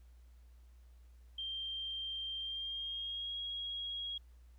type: tone with pitch glide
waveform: sine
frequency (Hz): 3168 to 3295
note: G7 to G#7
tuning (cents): +18 to -14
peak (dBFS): -38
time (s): 1.38-4.18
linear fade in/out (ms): 5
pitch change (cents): +68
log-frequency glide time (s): 2.4-3.37
effects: added 60 Hz sine -56 dBFS peak until 4.58 s + pink hiss -75 dBFS RMS until 4.58 s

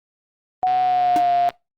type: tone with pitch glide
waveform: sine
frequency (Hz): 739 to 702.8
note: F#5 to F5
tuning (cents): -2 to +11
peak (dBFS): -15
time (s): 0.63-1.49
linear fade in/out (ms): 0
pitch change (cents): -87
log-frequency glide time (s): 0.8-1.31
type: click train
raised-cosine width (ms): 0.3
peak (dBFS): -19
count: 112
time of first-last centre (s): 0.67-1.505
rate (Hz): 133
type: tone with exponential decay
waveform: square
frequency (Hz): 307.3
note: D#4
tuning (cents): -21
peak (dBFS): -20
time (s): 1.16-1.25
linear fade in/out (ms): 1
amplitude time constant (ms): 18
effects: noise-tail reverb RT60 0.2 s tail -22 dB re dry + Opus 32 kbps

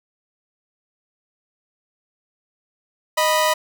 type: tone pair together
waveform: sawtooth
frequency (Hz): 619.9 / 984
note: D#5 / B5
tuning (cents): -7 / -7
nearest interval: minor sixth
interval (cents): 800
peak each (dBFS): -15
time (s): 3.17-3.54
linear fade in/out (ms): 10
effects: none

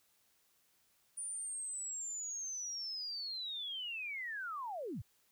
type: linear sweep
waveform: sine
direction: down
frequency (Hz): 9450 to 69.3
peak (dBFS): -39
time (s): 1.17-5.02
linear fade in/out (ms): 10
effects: white hiss -73 dBFS RMS until 5.31 s

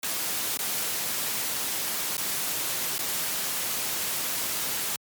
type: noise with dropouts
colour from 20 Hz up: white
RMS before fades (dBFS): -29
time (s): 0.03-4.96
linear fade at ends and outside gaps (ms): 2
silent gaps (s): 0.573-0.59 / 2.169-2.179 / 2.982-2.99
effects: high-pass 100 Hz 12 dB/octave + MP3 96 kbps

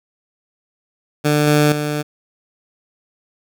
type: tone with level steps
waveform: 15% pulse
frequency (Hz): 148.9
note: D3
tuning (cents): +24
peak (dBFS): -7 / -5 / -13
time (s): 1.24-2.03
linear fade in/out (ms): 20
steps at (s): 1.47 / 1.72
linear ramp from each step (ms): 2
effects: none

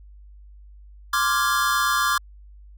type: chord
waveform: square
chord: D half-diminished seventh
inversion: third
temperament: equal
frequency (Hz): 1046.5 / 1174.7 / 1396.9 / 1661.2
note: C6 / D6 / F6 / Ab6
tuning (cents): 0 / 0 / 0 / 0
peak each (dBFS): -28 / -23 / -26 / -27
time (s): 1.13-2.18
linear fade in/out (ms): 5
effects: added 50 Hz sine -43 dBFS peak until 2.77 s

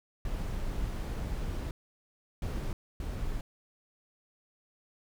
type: noise bursts at uneven times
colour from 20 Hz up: brown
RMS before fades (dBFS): -34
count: 3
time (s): 0.25-1.71 / 2.42-2.73 / 3-3.41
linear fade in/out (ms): 2
effects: none

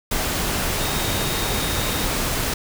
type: tone in noise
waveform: sine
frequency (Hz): 3719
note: A#7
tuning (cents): -5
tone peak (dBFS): -32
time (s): 0.8-2.05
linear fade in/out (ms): 5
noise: pink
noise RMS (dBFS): -23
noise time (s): 0.11-2.54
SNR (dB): -12
effects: none

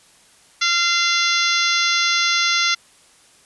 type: harmonic tone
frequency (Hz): 690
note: F5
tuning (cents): -21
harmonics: 2 / 3 / 4 / 5 / 6 / 7 / 8 / 9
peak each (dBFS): -22 / -21 / -27 / -23 / -25 / -26 / -27 / -27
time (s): 0.61-2.75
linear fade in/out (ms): 10
effects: white hiss -52 dBFS RMS until 3.45 s + resampled to 24000 Hz

